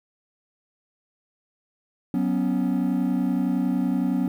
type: chord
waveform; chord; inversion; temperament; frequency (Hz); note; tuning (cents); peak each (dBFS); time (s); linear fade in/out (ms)
triangle; F# suspended fourth; none; just; 185 / 246.7 / 277.5; F#3 / B3 / C#4; 0 / -2 / +2; -23 / -22 / -23; 2.14-4.28; 2
effects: tanh soft clip ceiling -12 dBFS + 9-bit